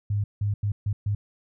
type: tone bursts at uneven times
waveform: sine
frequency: 102.7 Hz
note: G#2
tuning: 19 cents flat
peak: -22 dBFS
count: 5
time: 0.1-0.24 / 0.41-0.54 / 0.63-0.72 / 0.86-0.93 / 1.06-1.15 s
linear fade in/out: 5 ms
effects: none